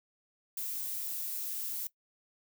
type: noise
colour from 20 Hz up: violet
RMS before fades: -37 dBFS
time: 0.57-1.87 s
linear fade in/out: 2 ms
effects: noise-tail reverb RT60 0.1 s tail -19 dB re dry